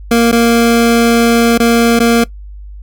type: tone with dropouts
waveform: 25% pulse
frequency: 233.1 Hz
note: A#3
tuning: in tune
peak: -3 dBFS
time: 0.11-2.24 s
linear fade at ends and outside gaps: 5 ms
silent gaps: 0.316-0.325 / 1.578-1.599 / 1.992-2.001 s
effects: noise-tail reverb RT60 0.1 s tail -20 dB re dry + added 50 Hz sine -27 dBFS peak until 2.82 s